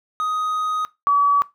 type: tone pair in turn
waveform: triangle / sine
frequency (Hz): 1251 / 1141.8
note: D#6 / D6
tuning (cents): +9 / -49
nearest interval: major second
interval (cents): 158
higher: first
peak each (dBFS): -18 / -13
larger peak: second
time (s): 0.2-0.85 / 1.07-1.42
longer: first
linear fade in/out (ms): 0
effects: noise-tail reverb RT60 0.2 s tail -19 dB re dry